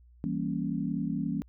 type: chord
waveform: sine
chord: E diminished seventh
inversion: none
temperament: equal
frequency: 164.81 / 196 / 233.1 / 277.2 Hz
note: E3 / G3 / Bb3 / Db4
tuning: 0 / 0 / 0 / 0 cents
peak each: -34 dBFS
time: 0.24-1.42 s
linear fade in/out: 0 ms
effects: added 60 Hz sine -54 dBFS peak until 1.48 s